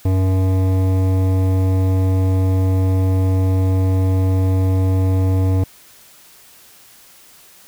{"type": "tone with hard clipping", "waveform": "sine", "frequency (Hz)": 94.1, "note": "F#2", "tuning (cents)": 30, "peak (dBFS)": -15, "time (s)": [0.05, 5.64], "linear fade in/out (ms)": 5, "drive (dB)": 14, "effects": ["white hiss -46 dBFS RMS until 7.67 s"]}